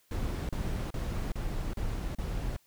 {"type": "noise bursts", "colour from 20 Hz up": "brown", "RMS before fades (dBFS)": -33, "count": 6, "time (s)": [0.11, 2.565], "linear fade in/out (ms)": 2, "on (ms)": 380, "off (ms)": 35, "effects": ["white hiss -67 dBFS RMS until 2.66 s"]}